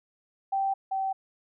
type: tone pair in turn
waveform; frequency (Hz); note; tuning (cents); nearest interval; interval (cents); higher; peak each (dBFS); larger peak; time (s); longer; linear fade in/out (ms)
sine; 780 / 771.5; G5 / G5; -9 / -28; unison; 19; first; -24 / -26; first; 0.52-0.74 / 0.91-1.13; neither; 10
effects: none

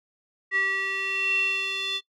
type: tone with band-pass filter sweep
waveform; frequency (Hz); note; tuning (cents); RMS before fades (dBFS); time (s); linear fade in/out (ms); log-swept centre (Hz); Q
square; 387.4; G4; -20; -27; 0.51-2.01; 50; 2000 to 3400; 9.7
effects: noise-tail reverb RT60 0.1 s tail -20 dB re dry

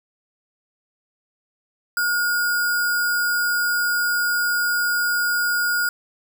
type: tone with sample-and-hold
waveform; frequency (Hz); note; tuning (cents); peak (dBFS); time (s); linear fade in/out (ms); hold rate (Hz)
sine; 1437; F6; +49; -18; 1.97-5.89; 2; 6300
effects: none

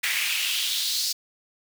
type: noise with high-pass filter sweep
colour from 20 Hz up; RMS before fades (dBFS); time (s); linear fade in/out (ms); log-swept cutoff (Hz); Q
pink; -26; 0.03-1.13; 10; 2000 to 4900; 3.2
effects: none

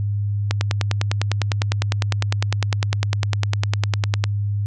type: click train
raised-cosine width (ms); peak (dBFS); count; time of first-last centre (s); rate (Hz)
0.2; -3; 38; 0.51-4.24; 9.92
effects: added 102 Hz sine -19 dBFS peak until 4.66 s + resampled to 22050 Hz

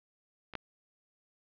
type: clicks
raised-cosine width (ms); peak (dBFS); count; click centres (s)
0.3; -28 / -18; 2; 0.537 / 0.553
effects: low-pass 4000 Hz 12 dB/octave

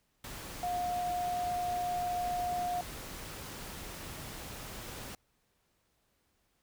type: tone in noise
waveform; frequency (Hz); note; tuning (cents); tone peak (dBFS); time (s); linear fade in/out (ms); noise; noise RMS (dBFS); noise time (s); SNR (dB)
sine; 713; F5; +36; -31; 0.63-2.81; 2; pink; -44; 0.24-5.15; +10
effects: pink hiss -75 dBFS RMS until 6.62 s

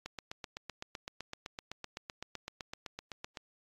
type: click train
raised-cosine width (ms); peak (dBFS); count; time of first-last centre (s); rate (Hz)
0.2; -23; 27; 0.06-3.372; 7.85
effects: AAC 32 kbps

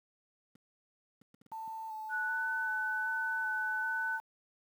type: clicks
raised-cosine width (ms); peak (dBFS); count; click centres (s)
5; -37; 7; 0.555 / 1.216 / 1.344 / 1.415 / 1.463 / 1.518 / 1.677
type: tone with vibrato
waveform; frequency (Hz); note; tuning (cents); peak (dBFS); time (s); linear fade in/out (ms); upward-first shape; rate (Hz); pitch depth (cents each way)
sine; 880; A5; 0; -39; 1.52-4.2; 0; square; 1.3; 19
type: tone with pitch glide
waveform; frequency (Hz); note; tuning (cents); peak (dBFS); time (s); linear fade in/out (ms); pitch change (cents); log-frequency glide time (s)
sine; 1478 to 1499.5; F#6 to F#6; -2 to +23; -32; 2.09-4.2; 50; +25; 2.22-2.49
effects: high-pass 300 Hz 12 dB/octave + 10-bit

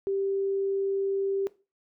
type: tone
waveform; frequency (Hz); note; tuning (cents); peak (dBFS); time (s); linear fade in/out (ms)
sine; 392; G4; 0; -25; 0.07-1.47; 0
effects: noise-tail reverb RT60 0.3 s tail -18 dB re dry

